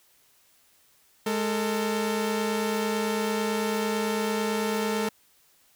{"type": "tone pair together", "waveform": "sawtooth", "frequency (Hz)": [210, 449], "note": ["G#3", "A4"], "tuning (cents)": [19, 35], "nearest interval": "octave + minor second", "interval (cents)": 1316, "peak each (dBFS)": -24, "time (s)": [1.26, 5.09], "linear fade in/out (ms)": 5, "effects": ["white hiss -62 dBFS RMS until 5.75 s"]}